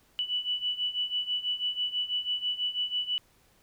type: beating tone pair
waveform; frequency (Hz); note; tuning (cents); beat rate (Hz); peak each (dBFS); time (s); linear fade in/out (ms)
sine; 2960 / 2966.1; F#7 / F#7; 0 / +4; 6.1; -33 / -30; 0.19-3.18; 0
effects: pink hiss -64 dBFS RMS until 3.62 s